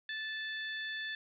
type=harmonic tone; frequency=875 Hz; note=A5; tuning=10 cents flat; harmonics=2 / 3 / 4 / 5; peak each=-38 / -51 / -43 / -53 dBFS; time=0.09-1.15 s; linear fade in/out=2 ms; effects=none